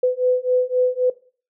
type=beating tone pair; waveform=sine; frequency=501 / 504.8 Hz; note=B4 / B4; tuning=+25 / +38 cents; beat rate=3.8 Hz; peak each=-19 dBFS; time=0.03-1.1 s; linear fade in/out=5 ms; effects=noise-tail reverb RT60 0.4 s tail -18 dB re dry